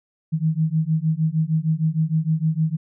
sine beating tone pair, 155.56 / 162.06 Hz, D#3 / E3, 0 / -29 cents, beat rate 6.5 Hz, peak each -21 dBFS, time 0.32-2.77 s, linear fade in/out 20 ms, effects none

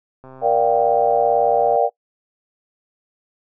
click train, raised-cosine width 1 ms, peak -27 dBFS, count 200, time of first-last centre 0.24-1.759 s, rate 131 Hz
sine chord, G minor seventh, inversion first, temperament just, 470.4 / 588 / 705.6 / 784 Hz, Bb4 / D5 / F5 / G5, +16 / +2 / +18 / 0 cents, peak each -19 dBFS, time 0.41-1.9 s, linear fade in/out 50 ms
effects noise-tail reverb RT60 0.1 s tail -23 dB re dry

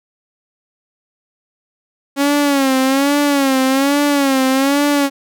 sawtooth tone with vibrato, 275.6 Hz, C#4, 10 cents flat, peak -8 dBFS, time 2.16-5.1 s, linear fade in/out 50 ms, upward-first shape sine, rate 1.2 Hz, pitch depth 89 cents each way, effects none

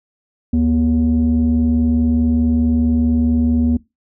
sine tone pair together, 74.94 / 240.2 Hz, D2 / B3, +36 / -48 cents, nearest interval octave + minor sixth, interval 2016 cents, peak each -16 / -12 dBFS, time 0.53-3.77 s, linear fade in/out 5 ms, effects noise-tail reverb RT60 0.2 s tail -20 dB re dry + tanh soft clip ceiling -8 dBFS

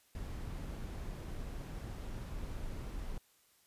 brown noise, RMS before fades -42 dBFS, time 0.15-3.18 s, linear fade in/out 2 ms, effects white hiss -69 dBFS RMS until 3.66 s + resampled to 32000 Hz

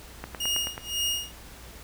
click train, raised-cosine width 0.5 ms, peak -19 dBFS, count 6, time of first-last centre 0.24-0.779 s, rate 9.28 Hz
sawtooth tone with tremolo, 2856 Hz, F7, 38 cents sharp, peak -21 dBFS, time 0.4-1.32 s, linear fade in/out 5 ms, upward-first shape sine, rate 1.9 Hz, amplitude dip 95%
effects added 60 Hz sine -47 dBFS peak until 1.83 s + pink hiss -47 dBFS RMS until 1.83 s

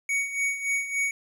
square tone with tremolo, 2239 Hz, C#7, 17 cents sharp, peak -23 dBFS, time 0.09-1.11 s, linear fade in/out 2 ms, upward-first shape sine, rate 3.5 Hz, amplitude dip 70%, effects low-pass 11000 Hz 12 dB/octave + 10-bit

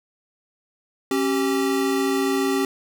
square tone pair together, 272.9 / 387.4 Hz, C#4 / G4, -27 / -20 cents, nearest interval tritone, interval 607 cents, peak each -23 dBFS, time 1.11-2.65 s, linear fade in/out 2 ms, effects none

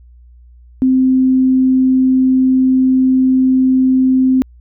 sine tone, 259.8 Hz, C4, 12 cents flat, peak -8 dBFS, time 0.82-4.42 s, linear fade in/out 0 ms, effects added 60 Hz sine -39 dBFS peak until 4.6 s

